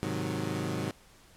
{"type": "chord", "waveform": "20% pulse", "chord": "Ab dominant seventh", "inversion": "none", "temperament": "equal", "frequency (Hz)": [103.83, 130.81, 155.56, 185], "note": ["Ab2", "C3", "Eb3", "Gb3"], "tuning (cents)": [0, 0, 0, 0], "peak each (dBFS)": -32, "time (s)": [0.03, 0.91], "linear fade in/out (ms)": 0, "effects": ["pink hiss -58 dBFS RMS until 1.36 s", "low-pass 12000 Hz 12 dB/octave"]}